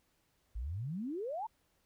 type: exponential sweep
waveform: sine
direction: up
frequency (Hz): 49.96 to 941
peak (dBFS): -36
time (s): 0.55-1.47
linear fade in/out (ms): 10
effects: pink hiss -75 dBFS RMS until 1.85 s